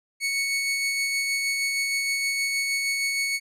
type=tone with tremolo; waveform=sawtooth; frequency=2217 Hz; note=C#7; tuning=in tune; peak=-19 dBFS; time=0.2-3.4 s; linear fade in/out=50 ms; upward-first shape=sine; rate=6.4 Hz; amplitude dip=25%; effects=low-pass 12000 Hz 12 dB/octave